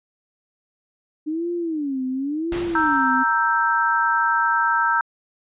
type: tone with vibrato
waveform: sine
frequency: 299.2 Hz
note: D4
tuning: 32 cents sharp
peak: -22 dBFS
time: 1.26-3.24 s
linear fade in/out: 20 ms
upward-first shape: sine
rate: 0.93 Hz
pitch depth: 260 cents each way
type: noise with exponential decay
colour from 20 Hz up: pink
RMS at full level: -29 dBFS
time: 2.52-3.63 s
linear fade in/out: 2 ms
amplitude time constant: 240 ms
type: chord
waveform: sine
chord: E diminished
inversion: second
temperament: equal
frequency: 932.3 / 1318.5 / 1568 Hz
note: Bb5 / E6 / G6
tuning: 0 / 0 / 0 cents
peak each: -21 dBFS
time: 2.75-5.01 s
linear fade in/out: 2 ms
effects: resampled to 8000 Hz